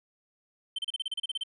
triangle tone bursts, 3100 Hz, G7, 20 cents flat, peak -28 dBFS, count 12, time 0.76-1.435 s, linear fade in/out 5 ms, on 26 ms, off 33 ms, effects resampled to 24000 Hz

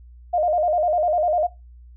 sine tone with vibrato, 659.3 Hz, E5, in tune, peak -17 dBFS, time 0.33-1.47 s, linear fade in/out 10 ms, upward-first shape square, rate 10 Hz, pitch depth 120 cents each way, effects noise-tail reverb RT60 0.2 s tail -17 dB re dry + added 60 Hz sine -42 dBFS peak until 1.96 s

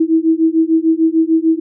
sine beating tone pair, 320.3 / 327 Hz, E4 / E4, -50 / -14 cents, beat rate 6.7 Hz, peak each -13 dBFS, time 0-1.6 s, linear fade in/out 10 ms, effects none

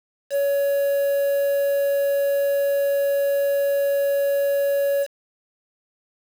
triangle tone with quantisation, 561 Hz, C#5, 21 cents sharp, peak -16 dBFS, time 0.3-5.07 s, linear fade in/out 50 ms, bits 6, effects none

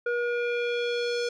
square tone with low-pass filter sweep, 479.2 Hz, A#4, 48 cents sharp, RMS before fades -28 dBFS, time 0.06-1.29 s, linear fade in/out 5 ms, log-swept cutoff 1500 to 5500 Hz, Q 2.1, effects none

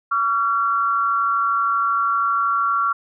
sine tone pair together, 1137 / 1369.7 Hz, C#6 / F6, +44 / -34 cents, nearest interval minor third, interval 322 cents, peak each -20 / -19 dBFS, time 0.11-2.93 s, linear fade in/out 10 ms, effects none

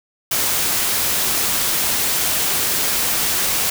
white noise, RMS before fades -19 dBFS, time 0.31-3.7 s, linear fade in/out 5 ms, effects none

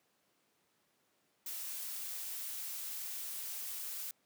blue noise, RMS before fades -42 dBFS, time 1.46-4.11 s, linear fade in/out 2 ms, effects pink hiss -75 dBFS RMS until 4.25 s + high-pass 200 Hz 12 dB/octave

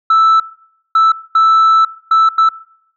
sine tone bursts at uneven times, 1318.5 Hz, E6, in tune, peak -4 dBFS, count 5, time 0.1-0.4 / 0.95-1.12 / 1.35-1.85 / 2.11-2.29 / 2.38-2.49 s, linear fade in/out 5 ms, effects noise-tail reverb RT60 0.7 s tail -22 dB re dry + tanh soft clip ceiling -5 dBFS

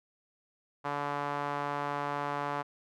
sawtooth tone with band-pass filter, 144.1 Hz, D3, 33 cents flat, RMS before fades -34 dBFS, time 0.84-2.63 s, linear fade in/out 20 ms, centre 1000 Hz, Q 1.9, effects none

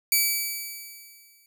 5% pulse tone with exponential decay, 2300 Hz, D7, 37 cents flat, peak -8 dBFS, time 0.12-1.46 s, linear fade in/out 2 ms, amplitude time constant 290 ms, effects none

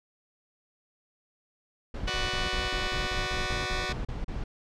brown noise bursts, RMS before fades -33 dBFS, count 13, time 1.94-4.44 s, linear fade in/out 5 ms, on 160 ms, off 35 ms
5% pulse chord, B minor, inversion second, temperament just, 370.4 / 493.9 / 592.7 Hz, F#4 / B4 / D5, +2 / 0 / +16 cents, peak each -20 / -25 / -23 dBFS, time 2.07-3.93 s, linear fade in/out 10 ms
effects low-pass 5000 Hz 12 dB/octave

